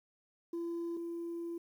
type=tone pair in turn; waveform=sine; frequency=339 / 339 Hz; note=E4 / E4; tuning=+49 / +49 cents; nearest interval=unison; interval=0 cents; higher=neither; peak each=-33 / -36 dBFS; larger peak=first; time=0.53-0.97 / 0.97-1.58 s; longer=second; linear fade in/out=5 ms; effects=tanh soft clip ceiling -34 dBFS + 11-bit